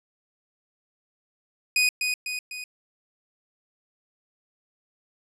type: tone with echo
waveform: sawtooth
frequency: 2489 Hz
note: D#7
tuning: in tune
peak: -15 dBFS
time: 1.76-1.89 s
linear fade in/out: 2 ms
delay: 250 ms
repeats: 3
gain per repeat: -5 dB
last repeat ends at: 2.64 s
effects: low-pass 12000 Hz 12 dB/octave